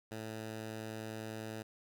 10% pulse tone, 110 Hz, A2, in tune, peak -33 dBFS, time 0.11-1.63 s, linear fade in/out 10 ms, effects none

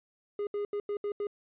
triangle tone bursts at uneven times, 410.4 Hz, G#4, 21 cents flat, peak -28 dBFS, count 6, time 0.39-0.47 / 0.54-0.65 / 0.73-0.8 / 0.89-0.97 / 1.04-1.12 / 1.2-1.27 s, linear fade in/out 2 ms, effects resampled to 8000 Hz

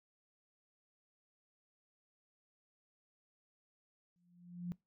sine tone with exponential growth, 175.7 Hz, F3, 11 cents sharp, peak -35 dBFS, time 4.16-4.72 s, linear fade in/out 0 ms, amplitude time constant 120 ms, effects noise-tail reverb RT60 0.2 s tail -22 dB re dry

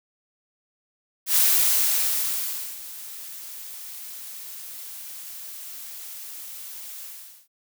blue noise with ADSR envelope, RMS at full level -18 dBFS, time 1.26-7.48 s, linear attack 100 ms, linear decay 1400 ms, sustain -20 dB, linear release 440 ms, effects none

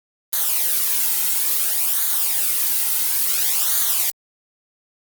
blue noise with flanger, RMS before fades -19 dBFS, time 0.33-4.1 s, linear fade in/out 0 ms, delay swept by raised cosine 0.37 to 1.77 ms, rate 0.58 Hz, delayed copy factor -0.7, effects Opus 24 kbps

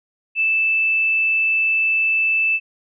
sine tone, 2637 Hz, E7, in tune, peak -15 dBFS, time 0.35-2.6 s, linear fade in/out 50 ms, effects none

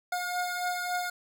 25% pulse beating tone pair, 716 / 719.6 Hz, F5 / F#5, +43 / -48 cents, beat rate 3.6 Hz, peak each -27 / -32 dBFS, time 0.12-1.1 s, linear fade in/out 5 ms, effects none

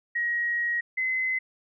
sine tone pair in turn, 1894 / 2043 Hz, A#6 / C7, +27 / -42 cents, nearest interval minor second, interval 131 cents, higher second, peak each -24 dBFS, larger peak neither, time 0.15-0.81 / 0.97-1.39 s, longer first, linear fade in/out 10 ms, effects none

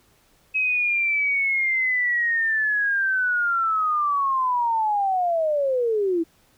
sine linear sweep, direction down, 2555 to 319.5 Hz, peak -19 dBFS, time 0.54-6.24 s, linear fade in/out 20 ms, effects pink hiss -60 dBFS RMS until 6.57 s

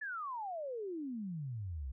sine exponential sweep, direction down, 1768 to 60.6 Hz, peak -38 dBFS, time 0.01-1.92 s, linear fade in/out 10 ms, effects none

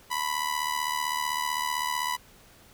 sawtooth tone with amplitude modulation, 990 Hz, B5, 4 cents sharp, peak -20 dBFS, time 0.1-2.17 s, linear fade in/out 20 ms, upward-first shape sine, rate 75.7 Hz, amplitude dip 75%, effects pink hiss -55 dBFS RMS until 2.73 s

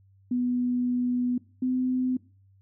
sine tone pair in turn, 246.9 / 254.9 Hz, B3 / C4, 0 / -45 cents, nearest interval minor second, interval 55 cents, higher second, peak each -23 dBFS, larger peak neither, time 0.31-1.38 / 1.62-2.17 s, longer first, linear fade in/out 5 ms, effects noise-tail reverb RT60 0.4 s tail -21 dB re dry + added 97 Hz sine -56 dBFS peak until 2.61 s

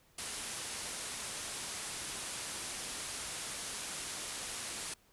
white low-pass noise, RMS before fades -42 dBFS, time 0.18-4.94 s, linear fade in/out 5 ms, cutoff 11000 Hz, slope 96 dB/octave, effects pink hiss -67 dBFS RMS until 5.12 s

